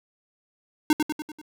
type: tone with echo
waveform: square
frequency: 305.2 Hz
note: D#4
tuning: 33 cents flat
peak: -16 dBFS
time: 0.9-0.93 s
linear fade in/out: 2 ms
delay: 97 ms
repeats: 5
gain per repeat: -5 dB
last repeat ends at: 1.415 s
effects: none